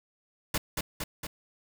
pink noise with echo, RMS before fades -28 dBFS, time 0.54-0.58 s, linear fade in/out 5 ms, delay 230 ms, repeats 3, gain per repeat -3 dB, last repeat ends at 1.27 s, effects none

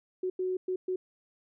sine tone bursts at uneven times, 369.8 Hz, F#4, 1 cent flat, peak -28 dBFS, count 4, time 0.23-0.3 / 0.39-0.57 / 0.68-0.76 / 0.88-0.96 s, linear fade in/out 5 ms, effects none

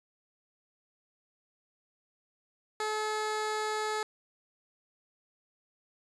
15% pulse tone, 429.4 Hz, A4, 42 cents flat, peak -24 dBFS, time 2.8-4.03 s, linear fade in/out 2 ms, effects resampled to 22050 Hz

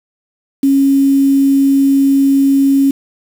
sine tone with quantisation, 274.7 Hz, C#4, 16 cents flat, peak -7 dBFS, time 0.63-2.91 s, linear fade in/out 5 ms, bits 5, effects none

